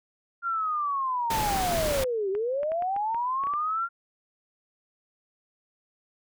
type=linear two-way sweep; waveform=sine; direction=down then up; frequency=1400 to 374.5 to 1400 Hz; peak=-25 dBFS; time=0.42-3.89 s; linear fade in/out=50 ms; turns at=2.3 s
type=noise; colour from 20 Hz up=pink; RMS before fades=-30 dBFS; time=1.3-2.04 s; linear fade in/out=5 ms
type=clicks; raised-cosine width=0.5 ms; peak=-26 dBFS; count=11; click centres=1.943 / 2.043 / 2.351 / 2.632 / 2.719 / 2.823 / 2.964 / 3.146 / 3.437 / 3.47 / 3.537 s
effects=none